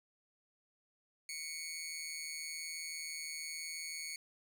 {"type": "tone with amplitude modulation", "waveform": "15% pulse", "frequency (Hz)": 2217, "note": "C#7", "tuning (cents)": 0, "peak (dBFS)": -32, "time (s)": [1.29, 4.16], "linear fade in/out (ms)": 2, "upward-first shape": "sine", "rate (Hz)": 159, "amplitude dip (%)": 65, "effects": []}